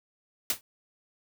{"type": "noise with exponential decay", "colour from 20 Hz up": "white", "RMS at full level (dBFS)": -23, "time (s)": [0.5, 0.61], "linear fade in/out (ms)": 1, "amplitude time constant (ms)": 23, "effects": []}